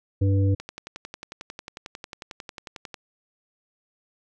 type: harmonic tone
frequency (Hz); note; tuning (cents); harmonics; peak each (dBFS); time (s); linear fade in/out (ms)
98; G2; 0; 1 / 3 / 5; -18 / -28 / -32; 0.21-0.55; 10
type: click train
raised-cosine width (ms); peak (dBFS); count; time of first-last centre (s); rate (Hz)
0.2; -19; 27; 0.6-2.942; 11.1
effects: none